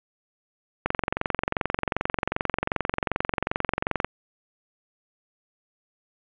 click train, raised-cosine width 0.5 ms, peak -8 dBFS, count 73, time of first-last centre 0.86-4.046 s, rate 22.6 Hz, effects resampled to 8000 Hz + 8-bit

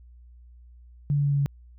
sine tone with pitch steps, 144.3 / 143.39 / 142.48 / 141.58 / 140.68 Hz, D3 / D3 / C#3 / C#3 / C#3, -30 / -41 / +48 / +37 / +26 cents, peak -20 dBFS, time 1.1-1.46 s, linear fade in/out 0 ms, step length 72 ms, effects added 60 Hz sine -47 dBFS peak until 1.78 s

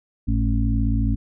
harmonic tone with a mistuned harmonic, 55 Hz, A1, in tune, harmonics 1 / 2 / 4 / 5, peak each -20 / -23 / -26 / -27 dBFS, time 0.27-1.16 s, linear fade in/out 20 ms, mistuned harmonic 1, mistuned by -110 cents, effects none

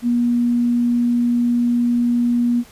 sine tone, 240 Hz, B3, 49 cents flat, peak -14 dBFS, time 0.02-2.64 s, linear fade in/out 50 ms, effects pink hiss -46 dBFS RMS until 2.71 s + resampled to 32000 Hz

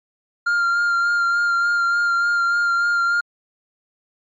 triangle tone with vibrato, 1396.9 Hz, F6, in tune, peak -14 dBFS, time 0.46-3.21 s, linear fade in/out 10 ms, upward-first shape sine, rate 3.4 Hz, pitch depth 18 cents each way, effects MP3 32 kbps

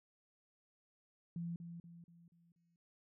sine tone with echo, 170 Hz, F3, 46 cents flat, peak -39 dBFS, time 1.36-1.56 s, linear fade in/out 2 ms, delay 240 ms, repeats 5, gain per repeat -7 dB, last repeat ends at 2.76 s, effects none

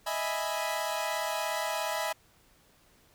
sawtooth chord, E major seventh, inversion third, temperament equal, 622.3 / 659.3 / 830.6 / 987.8 Hz, D#5 / E5 / G#5 / B5, 0 / 0 / 0 / 0 cents, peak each -32 dBFS, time 0.06-2.13 s, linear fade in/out 10 ms, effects pink hiss -63 dBFS RMS until 3.14 s

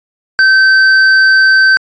sine tone with hard clipping, 1546 Hz, G6, 24 cents flat, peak -6 dBFS, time 0.39-1.77 s, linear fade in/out 0 ms, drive 8 dB, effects resampled to 16000 Hz

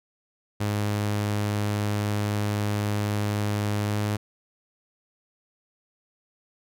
sawtooth tone with pitch glide, 103.83 to 104.61 Hz, G#2 to G#2, 0 to +13 cents, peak -20 dBFS, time 0.6-4.17 s, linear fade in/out 10 ms, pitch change +13 cents, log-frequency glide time 3.86-3.97 s, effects none

